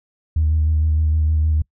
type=tone with vibrato; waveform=sine; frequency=77.78 Hz; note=D#2; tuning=in tune; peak=-13 dBFS; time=0.36-1.62 s; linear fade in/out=5 ms; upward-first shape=square; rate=6.5 Hz; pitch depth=21 cents each way; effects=noise-tail reverb RT60 0.1 s tail -26 dB re dry + tanh soft clip ceiling -10 dBFS